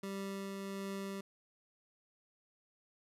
25% pulse tone with tremolo, 196 Hz, G3, in tune, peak -35 dBFS, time 0.03-1.21 s, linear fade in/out 5 ms, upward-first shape triangle, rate 1.4 Hz, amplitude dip 25%, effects resampled to 32000 Hz

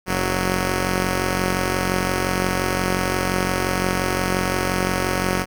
5% pulse tone pair together, 45.73 / 185 Hz, F#1 / F#3, -20 / 0 cents, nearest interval 2 octaves, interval 2420 cents, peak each -11 dBFS, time 0.06-5.46 s, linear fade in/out 50 ms, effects none

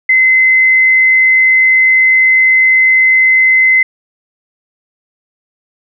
sine tone, 2052 Hz, C7, 34 cents flat, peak -5 dBFS, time 0.09-3.83 s, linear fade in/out 5 ms, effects none

